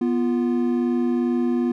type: tone pair together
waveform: triangle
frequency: 244.7 / 347.1 Hz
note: B3 / F4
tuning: -16 / -11 cents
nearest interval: tritone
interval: 605 cents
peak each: -18 / -22 dBFS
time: 0.01-1.72 s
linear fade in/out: 5 ms
effects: none